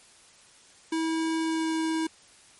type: tone with pitch glide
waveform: square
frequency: 323.4 to 321.4 Hz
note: E4 to E4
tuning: -33 to -44 cents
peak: -26 dBFS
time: 0.92-2.07 s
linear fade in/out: 5 ms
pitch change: -11 cents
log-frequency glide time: 1.41-1.71 s
effects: white hiss -55 dBFS RMS until 2.59 s + MP3 48 kbps